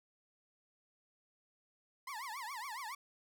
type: tone with vibrato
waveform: 30% pulse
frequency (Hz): 987.8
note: B5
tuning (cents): 0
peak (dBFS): -39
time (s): 2.07-2.95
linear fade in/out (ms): 5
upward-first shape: triangle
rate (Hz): 7.2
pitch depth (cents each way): 300
effects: none